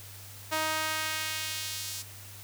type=tone with high-pass filter sweep; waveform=sawtooth; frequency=313.5 Hz; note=D#4; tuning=13 cents sharp; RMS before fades=-33 dBFS; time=0.51-2.03 s; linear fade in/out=20 ms; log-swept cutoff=790 to 5500 Hz; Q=0.9; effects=added 99 Hz sine -48 dBFS peak until 2.43 s + white hiss -48 dBFS RMS until 2.43 s